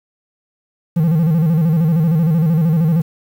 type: tone with vibrato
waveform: triangle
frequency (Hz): 162.3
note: E3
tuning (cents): -27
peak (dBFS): -9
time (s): 0.96-3.02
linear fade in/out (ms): 10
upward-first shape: square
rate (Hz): 13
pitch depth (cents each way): 93
effects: 7-bit